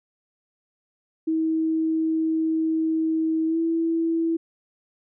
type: tone with pitch glide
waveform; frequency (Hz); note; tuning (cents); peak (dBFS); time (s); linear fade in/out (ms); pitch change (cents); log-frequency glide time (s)
sine; 320.3 to 329.3; E4 to E4; -50 to -2; -20; 1.27-4.37; 10; +48; 3.47-3.58
effects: none